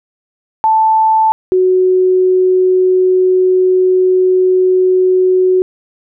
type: tone pair in turn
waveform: sine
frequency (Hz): 880 / 370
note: A5 / F#4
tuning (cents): 0 / 0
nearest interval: octave + minor third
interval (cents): 1500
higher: first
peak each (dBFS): -7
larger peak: neither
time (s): 0.64-1.32 / 1.52-5.62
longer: second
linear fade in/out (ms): 0
effects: none